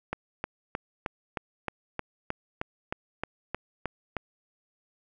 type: click train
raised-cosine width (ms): 0.5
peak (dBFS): -15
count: 14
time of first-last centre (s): 0.13-4.167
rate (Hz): 3.22
effects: none